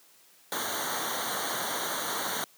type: noise with comb filter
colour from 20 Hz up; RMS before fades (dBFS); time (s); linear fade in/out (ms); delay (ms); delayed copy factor
pink; -32; 0.52-2.44; 0; 0.39; -0.9
effects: white hiss -59 dBFS RMS until 2.57 s + high-pass 150 Hz 12 dB/octave

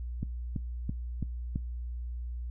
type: click train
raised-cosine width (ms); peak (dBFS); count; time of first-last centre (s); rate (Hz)
5; -19; 5; 0.23-1.559; 3.01
effects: noise-tail reverb RT60 0.2 s tail -22 dB re dry + added 60 Hz sine -34 dBFS peak until 2.5 s

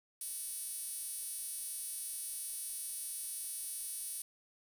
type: tone with high-pass filter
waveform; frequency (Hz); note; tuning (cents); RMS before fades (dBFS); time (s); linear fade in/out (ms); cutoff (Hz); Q
5% pulse; 377.1; F#4; +33; -42; 0.21-4.22; 2; 8800; 4.4
effects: 11-bit

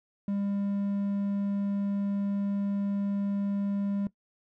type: tone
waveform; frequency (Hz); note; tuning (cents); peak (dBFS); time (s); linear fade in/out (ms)
triangle; 200.3; G3; +38; -25; 0.28-4.07; 2
effects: noise-tail reverb RT60 0.1 s tail -18 dB re dry

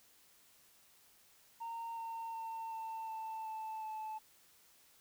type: tone with pitch steps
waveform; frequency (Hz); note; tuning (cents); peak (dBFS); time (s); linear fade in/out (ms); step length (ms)
sine; 920 / 911.5 / 903.2 / 894.8 / 886.6 / 878.5 / 870.4; A#5 / A#5 / A5 / A5 / A5 / A5 / A5; -23 / -39 / +45 / +29 / +13 / -3 / -19; -38; 1.6-4.19; 20; 370
effects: tanh soft clip ceiling -39 dBFS + white hiss -66 dBFS RMS until 5 s

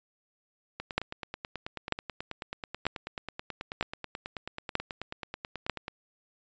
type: two click trains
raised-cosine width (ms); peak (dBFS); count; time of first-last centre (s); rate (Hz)
0.3; -9 / -20; 6 / 48; 0.98-5.697 / 0.8-5.881; 1.06 / 9.25
effects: resampled to 16000 Hz

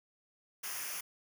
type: noise with comb filter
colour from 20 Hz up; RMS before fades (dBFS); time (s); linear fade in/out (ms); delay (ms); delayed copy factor
white; -40; 0.63-1.01; 10; 0.25; -0.7
effects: none

